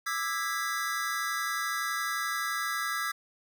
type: chord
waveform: square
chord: E dominant seventh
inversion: third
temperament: just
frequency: 1186.7 / 1318.5 / 1648.1 / 1977.8 Hz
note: D6 / E6 / G#6 / B6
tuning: +18 / 0 / -14 / +2 cents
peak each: -38 / -35 / -35 / -37 dBFS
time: 0.06-3.12 s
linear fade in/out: 10 ms
effects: none